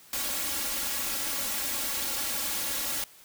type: noise with comb filter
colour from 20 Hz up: white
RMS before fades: -31 dBFS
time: 0.13-3.04 s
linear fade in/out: 2 ms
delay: 3.6 ms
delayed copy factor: +1
effects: white hiss -54 dBFS RMS until 3.24 s

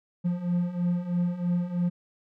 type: beating tone pair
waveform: triangle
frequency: 173.8 / 176.9 Hz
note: F3 / F3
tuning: -8 / +23 cents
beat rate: 3.1 Hz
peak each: -28 / -24 dBFS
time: 0.24-1.9 s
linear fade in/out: 20 ms
effects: none

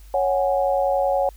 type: chord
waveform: sine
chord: C# suspended fourth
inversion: none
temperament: equal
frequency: 554.4 / 740 / 830.6 Hz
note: C#5 / F#5 / G#5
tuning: 0 / 0 / 0 cents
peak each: -20 / -22 / -26 dBFS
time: 0.14-1.29 s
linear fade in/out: 2 ms
effects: added 50 Hz sine -41 dBFS peak until 1.36 s + white hiss -55 dBFS RMS until 1.36 s

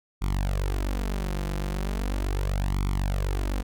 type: tone with flanger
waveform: sawtooth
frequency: 47.93 Hz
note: G1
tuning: 38 cents flat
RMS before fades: -27 dBFS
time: 0.21-3.63 s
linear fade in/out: 20 ms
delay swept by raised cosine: 0.88 to 5.88 ms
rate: 0.38 Hz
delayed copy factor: +0.9
effects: none

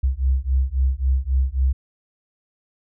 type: beating tone pair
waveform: sine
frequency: 64 / 67.7 Hz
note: C2 / C#2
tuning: -38 / -40 cents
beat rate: 3.7 Hz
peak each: -20 dBFS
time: 0.03-1.73 s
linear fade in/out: 10 ms
effects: none

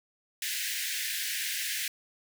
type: high-pass noise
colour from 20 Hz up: pink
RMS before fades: -33 dBFS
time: 0.42-1.88 s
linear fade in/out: 2 ms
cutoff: 1600 Hz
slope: 96 dB/octave
effects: none

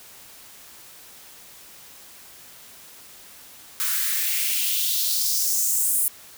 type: noise with high-pass filter sweep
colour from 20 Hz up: blue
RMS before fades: -23 dBFS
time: 3.8-6.08 s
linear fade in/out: 0 ms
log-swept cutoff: 1300 to 10000 Hz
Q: 2.7
effects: white hiss -46 dBFS RMS until 6.37 s

